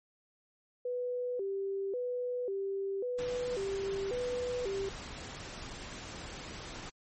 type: tone with vibrato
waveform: sine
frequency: 440 Hz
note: A4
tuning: in tune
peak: -32 dBFS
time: 0.85-4.89 s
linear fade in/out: 5 ms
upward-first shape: square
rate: 0.92 Hz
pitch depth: 200 cents each way
type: noise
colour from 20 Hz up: pink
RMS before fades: -44 dBFS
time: 3.18-6.9 s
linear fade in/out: 10 ms
effects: MP3 32 kbps